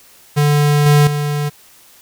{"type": "tone with level steps", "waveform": "square", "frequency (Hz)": 146.83, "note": "D3", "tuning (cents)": 0, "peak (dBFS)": [-11, -8, -17], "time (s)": [0.36, 1.5], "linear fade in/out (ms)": 20, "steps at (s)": [0.86, 1.07], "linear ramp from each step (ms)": 2, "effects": ["white hiss -46 dBFS RMS until 2.01 s"]}